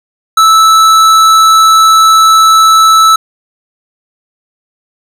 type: tone with tanh clipping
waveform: sine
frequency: 1312 Hz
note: E6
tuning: 9 cents flat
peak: -4 dBFS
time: 0.37-3.16 s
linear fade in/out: 5 ms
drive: 17 dB
effects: none